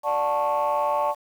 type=chord; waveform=sine; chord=D major seventh; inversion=none; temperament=just; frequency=587.3 / 734.2 / 881 / 1101.2 Hz; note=D5 / F#5 / A5 / C#6; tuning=0 / -14 / +2 / -12 cents; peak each=-24 / -29 / -23 / -26 dBFS; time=0.03-1.15 s; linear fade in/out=50 ms; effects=tanh soft clip ceiling -15 dBFS + 8-bit